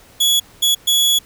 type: tone bursts at uneven times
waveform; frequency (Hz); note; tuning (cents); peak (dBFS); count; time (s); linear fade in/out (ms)
sawtooth; 3375; G#7; +27; -9; 3; 0.2-0.4 / 0.62-0.75 / 0.87-1.19; 10
effects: pink hiss -47 dBFS RMS until 1.25 s